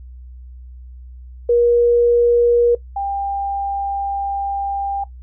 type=tone pair in turn; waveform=sine; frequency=476.8 / 795.7 Hz; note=A#4 / G5; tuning=+39 / +26 cents; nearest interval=major sixth; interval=887 cents; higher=second; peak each=-10 / -19 dBFS; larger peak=first; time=1.49-2.75 / 2.96-5.04 s; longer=second; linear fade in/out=5 ms; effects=noise-tail reverb RT60 0.1 s tail -17 dB re dry + added 62 Hz sine -34 dBFS peak until 5.22 s